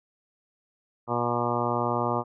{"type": "harmonic tone", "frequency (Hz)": 120, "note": "B2", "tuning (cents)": -49, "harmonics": [1, 2, 3, 4, 5, 6, 7, 8, 9, 10], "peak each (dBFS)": [-33, -33, -33, -33, -33, -33, -33, -33, -33, -33], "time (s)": [1.07, 2.24], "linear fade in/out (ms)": 50, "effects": []}